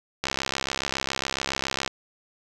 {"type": "click train", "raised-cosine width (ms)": 0.2, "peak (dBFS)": -8, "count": 111, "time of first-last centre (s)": [0.24, 1.877], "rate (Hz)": 67.2, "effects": []}